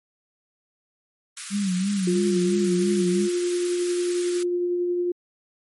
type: high-pass noise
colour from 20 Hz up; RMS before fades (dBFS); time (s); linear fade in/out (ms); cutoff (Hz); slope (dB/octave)
white; -34; 1.37-4.43; 2; 1200; 48
type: tone with vibrato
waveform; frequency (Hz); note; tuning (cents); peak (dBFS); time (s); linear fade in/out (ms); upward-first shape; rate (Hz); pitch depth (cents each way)
sine; 192.1; G3; -35; -21; 1.5-3.29; 50; sine; 3; 110
type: tone with tremolo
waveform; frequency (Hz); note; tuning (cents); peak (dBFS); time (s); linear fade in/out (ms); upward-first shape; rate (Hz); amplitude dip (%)
sine; 353.1; F4; +19; -20; 2.07-5.12; 5; triangle; 11; 25
effects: MP3 48 kbps